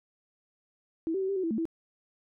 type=tone with pitch steps; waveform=sine; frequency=325.9 / 385.4 / 380.6 / 394.5 / 373.8 / 329.6 / 221.1 / 328.2 Hz; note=E4 / G4 / F#4 / G4 / F#4 / E4 / A3 / E4; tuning=-20 / -29 / +49 / +11 / +18 / 0 / +9 / -8 cents; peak=-27 dBFS; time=1.07-1.654 s; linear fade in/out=0 ms; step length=73 ms; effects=none